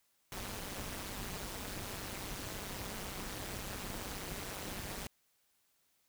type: noise with amplitude modulation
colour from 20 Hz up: pink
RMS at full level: -39 dBFS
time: 0.32-5.07 s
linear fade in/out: 2 ms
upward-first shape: sine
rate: 198 Hz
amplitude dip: 85%
effects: white hiss -75 dBFS RMS until 6.08 s